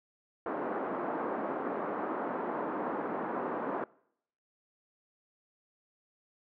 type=band-pass noise; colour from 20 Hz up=pink; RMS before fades=-35 dBFS; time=0.46-3.84 s; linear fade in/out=2 ms; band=250 to 1300 Hz; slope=24 dB/octave; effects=noise-tail reverb RT60 0.7 s tail -23 dB re dry